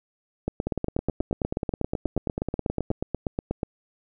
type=two click trains; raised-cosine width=2 ms; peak=-13 / -12 dBFS; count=22 / 27; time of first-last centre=0.67-2.914 / 0.48-3.632 s; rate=9.36 / 8.25 Hz; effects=none